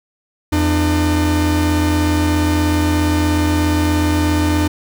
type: tone pair together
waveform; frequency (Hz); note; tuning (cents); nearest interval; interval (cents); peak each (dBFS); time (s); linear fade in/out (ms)
45% pulse; 84.6 / 301.5; E2 / D4; +45 / +46; octave + minor seventh; 2201; -16; 0.52-4.68; 10
effects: none